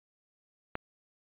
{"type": "click", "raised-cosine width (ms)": 0.5, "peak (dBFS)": -18, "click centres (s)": 0.754, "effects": ["resampled to 8000 Hz"]}